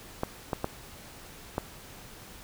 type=clicks; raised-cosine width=1 ms; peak=-14 dBFS; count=4; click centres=0.234 / 0.532 / 0.644 / 1.581 s; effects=pink hiss -48 dBFS RMS until 2.43 s